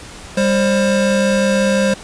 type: tone pair together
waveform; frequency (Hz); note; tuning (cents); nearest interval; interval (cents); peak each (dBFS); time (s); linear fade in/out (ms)
square; 198.9 / 531; G3 / C5; +25 / +25; octave + perfect fourth; 1700; -16; 0.37-1.94; 5
effects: pink hiss -35 dBFS RMS until 2.03 s + resampled to 22050 Hz